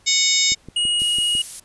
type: harmonic tone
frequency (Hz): 740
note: F#5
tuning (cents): 0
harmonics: 3 / 4 / 5 / 6 / 7 / 8 / 9 / 10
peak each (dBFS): -23 / -30 / -20 / -31 / -21 / -30 / -24 / -23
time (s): 0.06-0.55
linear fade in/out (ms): 20
type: click train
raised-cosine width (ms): 3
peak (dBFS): -22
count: 6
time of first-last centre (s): 0.52-1.352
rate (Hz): 6.01
type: tone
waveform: square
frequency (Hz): 2886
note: F#7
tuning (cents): -44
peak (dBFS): -18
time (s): 0.76-1.42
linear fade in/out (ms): 5
type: noise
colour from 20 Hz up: violet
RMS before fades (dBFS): -28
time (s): 0.99-1.6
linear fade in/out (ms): 5
effects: pink hiss -55 dBFS RMS until 1.64 s + resampled to 24000 Hz